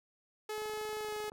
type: tone with pitch glide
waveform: sawtooth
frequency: 428 to 423.8 Hz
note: A4 to G#4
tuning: -48 to +35 cents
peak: -33 dBFS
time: 0.49-1.3 s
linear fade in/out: 5 ms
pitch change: -17 cents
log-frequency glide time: 0.99-1.13 s
type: click train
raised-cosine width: 1 ms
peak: -38 dBFS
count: 20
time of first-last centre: 0.58-1.319 s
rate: 25.7 Hz
effects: none